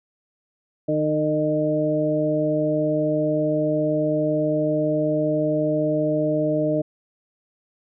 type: harmonic tone with a mistuned harmonic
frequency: 153 Hz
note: D#3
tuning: 29 cents flat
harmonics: 1 / 2 / 3 / 4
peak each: -27 / -23 / -28 / -22 dBFS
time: 0.88-6.82 s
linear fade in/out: 10 ms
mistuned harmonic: 3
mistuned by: -20 cents
effects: none